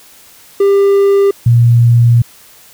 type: tone pair in turn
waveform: triangle / sine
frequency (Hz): 397.7 / 118.46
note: G4 / A#2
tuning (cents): +25 / +28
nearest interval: octave + major sixth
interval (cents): 2097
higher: first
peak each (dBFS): -4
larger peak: neither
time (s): 0.6-1.31 / 1.46-2.22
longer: second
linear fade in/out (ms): 5
effects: white hiss -41 dBFS RMS until 2.73 s